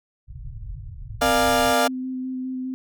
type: low-pass noise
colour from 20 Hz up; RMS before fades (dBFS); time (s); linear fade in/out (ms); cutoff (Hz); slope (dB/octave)
pink; -35; 0.27-1.75; 50; 140; 96
type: chord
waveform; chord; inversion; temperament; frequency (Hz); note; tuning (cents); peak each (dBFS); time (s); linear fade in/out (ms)
30% pulse; Bb dominant seventh; none; equal with one note detuned; 466.2 / 595.9 / 698.5 / 830.6; Bb4 / D5 / F5 / Ab5; 0 / +25 / 0 / 0; -23 / -20 / -18 / -24; 1.21-1.88; 10
type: tone with vibrato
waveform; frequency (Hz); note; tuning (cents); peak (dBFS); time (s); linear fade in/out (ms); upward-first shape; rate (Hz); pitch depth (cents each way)
sine; 257.7; C4; -26; -26; 1.22-2.74; 0; square; 4.9; 10
effects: none